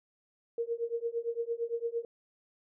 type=tone with tremolo; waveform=sine; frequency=466.2 Hz; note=A#4; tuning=in tune; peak=-27 dBFS; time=0.58-2.05 s; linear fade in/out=2 ms; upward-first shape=triangle; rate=8.8 Hz; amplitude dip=100%; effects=none